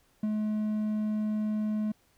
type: tone with ADSR envelope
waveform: triangle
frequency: 213.5 Hz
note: G#3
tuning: 48 cents sharp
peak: -23 dBFS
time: 0.23-1.92 s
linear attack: 5 ms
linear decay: 31 ms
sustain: -2 dB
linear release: 6 ms
effects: pink hiss -67 dBFS RMS until 2.17 s